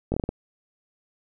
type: slowing click train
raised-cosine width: 2 ms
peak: -12 dBFS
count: 6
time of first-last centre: 0.12-0.291 s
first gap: 20 ms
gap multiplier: 1.27
effects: none